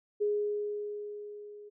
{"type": "tone with level ramp", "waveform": "sine", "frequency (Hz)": 415.3, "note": "G#4", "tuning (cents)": 0, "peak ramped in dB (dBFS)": [-25, -46], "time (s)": [0.2, 1.7], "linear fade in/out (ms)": 20, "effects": []}